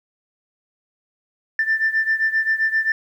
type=beating tone pair; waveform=sine; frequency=1774 / 1781.6 Hz; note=A6 / A6; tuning=+14 / +21 cents; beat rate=7.6 Hz; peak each=-18 / -21 dBFS; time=1.59-2.92 s; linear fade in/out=2 ms; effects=tanh soft clip ceiling -11 dBFS + 9-bit

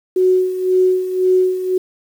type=tone with tremolo; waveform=sine; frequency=370 Hz; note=F#4; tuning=in tune; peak=-9 dBFS; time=0.16-1.78 s; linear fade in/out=5 ms; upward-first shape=sine; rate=1.9 Hz; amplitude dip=70%; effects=7-bit

